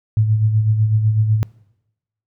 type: tone with tremolo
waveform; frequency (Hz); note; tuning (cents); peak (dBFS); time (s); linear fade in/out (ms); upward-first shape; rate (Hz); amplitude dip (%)
sine; 108.5; A2; -24; -10; 0.17-1.43; 0; sine; 8; 50
effects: noise-tail reverb RT60 0.9 s tail -23 dB re dry